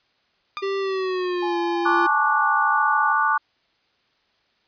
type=tone with exponential decay; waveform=sawtooth; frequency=1205 Hz; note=D6; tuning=44 cents sharp; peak=-20 dBFS; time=0.57-0.69 s; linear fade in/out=0 ms; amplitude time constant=25 ms
type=tone with pitch glide; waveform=square; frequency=392 to 343.2 Hz; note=G4 to F4; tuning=0 to -30 cents; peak=-23 dBFS; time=0.62-2.07 s; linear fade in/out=10 ms; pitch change=-230 cents; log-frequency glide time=0.79-1.58 s
type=tone with vibrato; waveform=sine; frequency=831 Hz; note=G#5; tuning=1 cent sharp; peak=-26 dBFS; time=1.42-3.13 s; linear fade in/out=10 ms; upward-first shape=square; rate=1.5 Hz; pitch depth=21 cents each way
type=chord; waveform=sine; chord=D major seventh; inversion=second; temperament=just; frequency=881 / 1101.2 / 1174.7 / 1468.3 Hz; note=A5 / C#6 / D6 / F#6; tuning=+2 / -12 / 0 / -14 cents; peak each=-23 / -26 / -21 / -22 dBFS; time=1.85-3.38 s; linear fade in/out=10 ms
effects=white hiss -65 dBFS RMS until 4.67 s + resampled to 11025 Hz